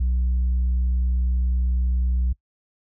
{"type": "tone", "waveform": "sine", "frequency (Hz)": 62, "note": "B1", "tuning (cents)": 7, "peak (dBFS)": -16, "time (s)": [0, 2.33], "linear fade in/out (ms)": 10, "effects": ["noise-tail reverb RT60 0.1 s tail -23 dB re dry", "tanh soft clip ceiling -17 dBFS"]}